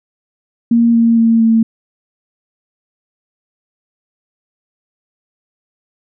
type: tone with pitch steps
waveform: sine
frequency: 233.3 / 230.6 / 228 / 225.4 Hz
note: A#3 / A#3 / A#3 / A3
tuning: +2 / -19 / -38 / +42 cents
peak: -7 dBFS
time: 0.71-1.63 s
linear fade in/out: 5 ms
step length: 230 ms
effects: none